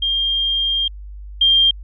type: tone pair in turn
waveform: sine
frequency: 3205 / 3193 Hz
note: G7 / G7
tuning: +38 / +31 cents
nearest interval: unison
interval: 7 cents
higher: first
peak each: -16 / -10 dBFS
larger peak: second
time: 0.02-0.88 / 1.41-1.71 s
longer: first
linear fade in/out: 5 ms
effects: added 50 Hz sine -31 dBFS peak until 1.83 s